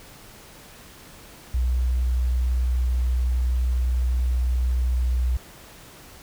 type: tone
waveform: sine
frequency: 62 Hz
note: B1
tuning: 7 cents sharp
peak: -19 dBFS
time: 1.54-5.37 s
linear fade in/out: 5 ms
effects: pink hiss -46 dBFS RMS until 6.22 s